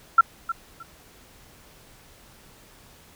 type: tone with echo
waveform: sine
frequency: 1357 Hz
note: E6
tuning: 50 cents sharp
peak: -9 dBFS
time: 0.18-0.21 s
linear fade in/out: 5 ms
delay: 310 ms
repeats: 2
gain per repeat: -14 dB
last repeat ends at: 0.83 s
effects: pink hiss -52 dBFS RMS until 3.15 s